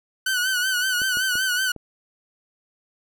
sawtooth tone with vibrato, 1498 Hz, F#6, 21 cents sharp, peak -17 dBFS, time 0.26-1.72 s, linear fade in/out 5 ms, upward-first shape sine, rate 5.3 Hz, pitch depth 63 cents each way
clicks, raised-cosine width 2 ms, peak -24 dBFS, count 4, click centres 1.018 / 1.171 / 1.355 / 1.763 s
effects none

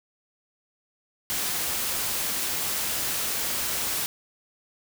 white noise, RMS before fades -28 dBFS, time 1.3-4.06 s, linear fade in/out 0 ms, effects none

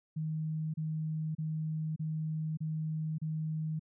sine tone bursts, 156.8 Hz, D#3, 14 cents sharp, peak -32 dBFS, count 6, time 0.16-3.795 s, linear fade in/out 10 ms, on 580 ms, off 31 ms, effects none

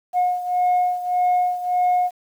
sine beating tone pair, 721 / 722.7 Hz, F#5 / F#5, -45 / -41 cents, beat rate 1.7 Hz, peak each -17 / -21 dBFS, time 0.13-2.11 s, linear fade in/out 50 ms, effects tanh soft clip ceiling -13 dBFS + 8-bit

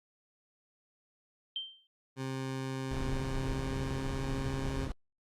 sine tone with exponential decay, 3136 Hz, G7, in tune, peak -31 dBFS, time 1.56-1.87 s, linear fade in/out 1 ms, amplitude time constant 67 ms
20% pulse tone with pitch glide, 132.6 to 134.3 Hz, C3 to C3, +23 to +46 cents, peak -30 dBFS, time 2.16-4.89 s, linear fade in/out 50 ms, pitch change +23 cents, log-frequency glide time 3.22-4.24 s
brown noise, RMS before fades -37 dBFS, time 2.91-4.92 s, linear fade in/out 2 ms
effects low-pass 9000 Hz 12 dB/octave + Opus 48 kbps

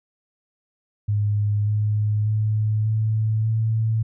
sine tone with pitch steps, 103.83 / 105.64 / 107.49 / 109.37 / 111.28 Hz, G#2 / G#2 / A2 / A2 / A2, 0 / +30 / -40 / -10 / +20 cents, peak -18 dBFS, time 1.08-4.03 s, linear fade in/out 10 ms, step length 590 ms, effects none

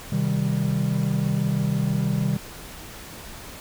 triangle chord, C minor, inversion none, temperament just, 130.81 / 156.98 / 196.22 Hz, C3 / Eb3 / G3, 0 / +16 / +2 cents, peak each -23 dBFS, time 0.12-2.37 s, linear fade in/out 5 ms, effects pink hiss -40 dBFS RMS until 3.6 s

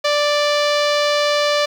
sawtooth tone with low-pass filter, 587.3 Hz, D5, in tune, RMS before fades -17 dBFS, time 0.04-1.66 s, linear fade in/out 10 ms, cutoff 4600 Hz, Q 2, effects 7-bit

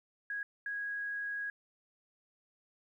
sine tone bursts at uneven times, 1652 Hz, G#6, 10 cents flat, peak -35 dBFS, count 2, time 0.3-0.43 / 0.66-1.5 s, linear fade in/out 2 ms, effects 12-bit

